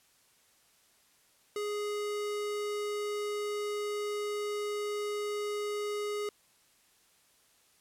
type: tone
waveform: square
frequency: 415.3 Hz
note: G#4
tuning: in tune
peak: -33 dBFS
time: 1.56-6.29 s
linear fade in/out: 2 ms
effects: white hiss -66 dBFS RMS until 7.8 s + low-pass 12000 Hz 12 dB/octave